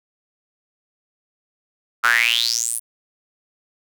square tone with high-pass filter sweep, 58.4 Hz, A#1, 4 cents sharp, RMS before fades -19 dBFS, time 2.03-2.8 s, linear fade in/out 20 ms, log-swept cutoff 1300 to 11000 Hz, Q 9.1, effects none

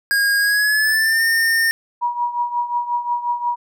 square tone with pitch glide, 1630 to 1819.1 Hz, G#6 to A#6, -33 to -43 cents, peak -15 dBFS, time 0.11-1.71 s, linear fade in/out 0 ms, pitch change +190 cents, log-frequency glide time 0.38-1.24 s
sine tone with tremolo, 961 Hz, B5, 48 cents flat, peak -15 dBFS, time 2.01-3.56 s, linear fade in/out 20 ms, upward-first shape triangle, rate 5.6 Hz, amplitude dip 80%
effects none

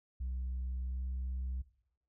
sine tone with pitch glide, 63.3 to 64.04 Hz, B1 to C2, +43 to -37 cents, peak -33 dBFS, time 0.2-1.62 s, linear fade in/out 10 ms, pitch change +20 cents, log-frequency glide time 0.86-0.97 s, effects noise-tail reverb RT60 0.7 s tail -19 dB re dry + tanh soft clip ceiling -33 dBFS

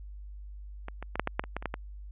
clicks, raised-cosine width 0.5 ms, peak -23 / -24 / -18 / -10 / -13 / -11 / -24 / -17 / -26 / -15 / -18 dBFS, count 11, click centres 0.884 / 1.026 / 1.156 / 1.196 / 1.274 / 1.395 / 1.439 / 1.566 / 1.625 / 1.657 / 1.741 s, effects added 50 Hz sine -41 dBFS peak until 2.11 s + resampled to 8000 Hz

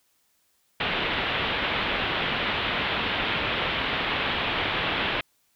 white low-pass noise, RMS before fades -27 dBFS, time 0.8-5.21 s, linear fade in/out 5 ms, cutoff 3500 Hz, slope 48 dB/octave, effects white hiss -68 dBFS RMS until 5.55 s

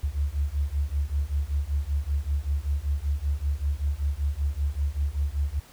sine beating tone pair, 69.1 / 74.3 Hz, C#2 / D2, -5 / +21 cents, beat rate 5.2 Hz, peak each -27 dBFS, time 0.03-5.6 s, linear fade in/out 10 ms, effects pink hiss -52 dBFS RMS until 5.72 s

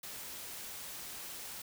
white noise, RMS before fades -45 dBFS, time 0.03-1.62 s, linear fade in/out 5 ms, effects none

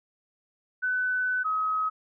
sine tone pair in turn, 1503 / 1271.9 Hz, F#6 / D#6, +27 / +38 cents, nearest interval minor third, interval 289 cents, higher first, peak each -24 dBFS, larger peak neither, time 0.82-1.44 / 1.44-1.9 s, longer first, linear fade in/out 20 ms, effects none

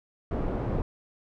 pink low-pass noise, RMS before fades -29 dBFS, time 0.31-0.82 s, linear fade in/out 2 ms, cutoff 670 Hz, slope 12 dB/octave, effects none

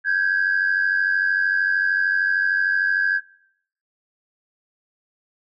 sine tone pair together, 1568 / 1661.2 Hz, G6 / G#6, 0 / 0 cents, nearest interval minor second, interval 100 cents, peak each -19 dBFS, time 0.04-3.21 s, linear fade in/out 50 ms, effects noise-tail reverb RT60 0.7 s tail -22 dB re dry + tanh soft clip ceiling -12 dBFS

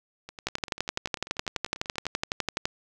two click trains, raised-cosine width 0.2 ms, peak -23 / -9 dBFS, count 19 / 27, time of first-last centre 0.29-2.055 / 0.47-2.655 s, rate 10.2 / 11.9 Hz, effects none

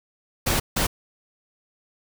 pink noise bursts at uneven times, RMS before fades -22 dBFS, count 2, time 0.46-0.6 / 0.76-0.87 s, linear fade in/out 10 ms, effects none

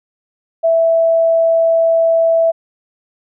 sine tone, 659.3 Hz, E5, in tune, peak -9 dBFS, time 0.63-2.52 s, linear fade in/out 20 ms, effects none

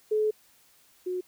sine tone pair in turn, 428.8 / 364.4 Hz, A4 / F#4, -45 / -26 cents, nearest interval minor third, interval 281 cents, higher first, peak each -22 / -28 dBFS, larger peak first, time 0.11-0.31 / 1.06-1.21 s, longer first, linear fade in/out 10 ms, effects white hiss -61 dBFS RMS until 1.27 s

